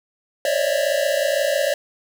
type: tone cluster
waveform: square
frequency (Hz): 542 / 568 / 604 / 659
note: C#5 / C#5 / D5 / E5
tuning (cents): -39 / +42 / +48 / -1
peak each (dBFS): -25 / -23 / -24 / -27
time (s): 0.45-1.74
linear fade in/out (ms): 2
effects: none